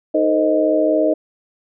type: harmonic tone with a mistuned harmonic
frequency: 103.83 Hz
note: G#2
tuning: in tune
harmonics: 3 / 4 / 5 / 6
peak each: -18 / -22 / -21 / -16 dBFS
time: 0.14-1.14 s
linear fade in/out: 10 ms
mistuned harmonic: 4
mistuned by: +120 cents
effects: none